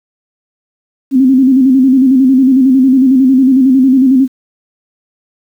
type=tone with vibrato; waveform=sine; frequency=262.2 Hz; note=C4; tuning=4 cents sharp; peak=-4 dBFS; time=1.11-4.28 s; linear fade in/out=50 ms; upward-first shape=square; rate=11 Hz; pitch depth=57 cents each way; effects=7-bit